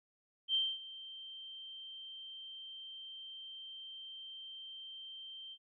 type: tone with ADSR envelope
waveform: sine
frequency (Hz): 3136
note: G7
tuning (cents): 0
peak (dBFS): -28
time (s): 0.48-5.58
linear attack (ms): 62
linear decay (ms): 240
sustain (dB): -18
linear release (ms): 57
effects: none